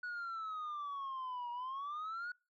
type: exponential two-way sweep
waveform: sine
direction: down then up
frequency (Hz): 1473 to 951 to 1473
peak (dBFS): -37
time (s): 0.03-2.32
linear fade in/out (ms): 5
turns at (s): 1.51
effects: noise-tail reverb RT60 0.3 s tail -26 dB re dry + tanh soft clip ceiling -38 dBFS